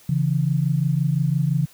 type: tone pair together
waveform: sine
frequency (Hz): 138.59 / 164.45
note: C#3 / E3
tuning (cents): 0 / -4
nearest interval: minor third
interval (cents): 296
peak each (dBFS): -20 / -21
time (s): 0.09-1.66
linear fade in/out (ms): 5
effects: white hiss -51 dBFS RMS until 1.73 s